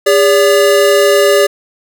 square tone pair together, 405 / 572.8 Hz, G#4 / D5, -43 / -43 cents, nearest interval tritone, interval 600 cents, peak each -10 dBFS, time 0.06-1.47 s, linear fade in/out 10 ms, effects none

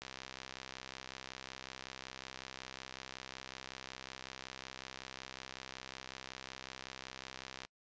click train, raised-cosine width 0.2 ms, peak -27 dBFS, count 500, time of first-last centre 0.02-7.65 s, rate 65.4 Hz, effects noise-tail reverb RT60 0.1 s tail -26 dB re dry + resampled to 16000 Hz

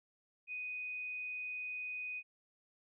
sine tone, 2492 Hz, D#7, 2 cents sharp, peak -39 dBFS, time 0.47-2.23 s, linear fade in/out 50 ms, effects none

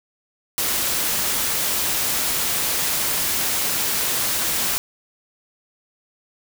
white noise, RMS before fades -22 dBFS, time 0.58-4.78 s, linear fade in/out 0 ms, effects none

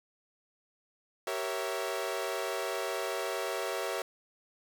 sawtooth chord, G diminished seventh, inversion none, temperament equal with one note detuned, 386.2 / 466.2 / 554.4 / 659.3 Hz, G4 / Bb4 / Db5 / Fb5, -26 / 0 / 0 / 0 cents, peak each -34 dBFS, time 1.27-4.02 s, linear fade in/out 2 ms, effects none

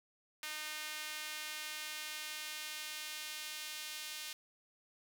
sawtooth tone with high-pass filter sweep, 306.1 Hz, D#4, 28 cents flat, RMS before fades -44 dBFS, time 0.43-4.33 s, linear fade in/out 2 ms, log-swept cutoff 2000 to 3000 Hz, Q 1, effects none

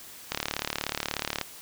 click train, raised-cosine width 0.2 ms, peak -10 dBFS, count 41, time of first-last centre 0.32-1.413 s, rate 36.6 Hz, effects white hiss -46 dBFS RMS until 1.61 s

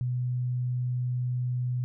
sine tone, 124.5 Hz, B2, 14 cents sharp, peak -26 dBFS, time 0.01-1.84 s, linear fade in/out 0 ms, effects none

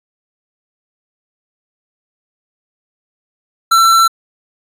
sine tone with hard clipping, 1343 Hz, E6, 32 cents sharp, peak -8 dBFS, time 3.71-4.08 s, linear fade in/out 10 ms, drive 18 dB, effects resampled to 32000 Hz

